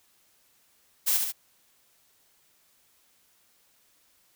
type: noise with echo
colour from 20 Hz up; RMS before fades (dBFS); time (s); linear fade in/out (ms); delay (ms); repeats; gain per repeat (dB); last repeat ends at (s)
blue; -24; 1.06-1.18; 20; 72; 2; -4; 1.324
effects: white hiss -65 dBFS RMS until 4.35 s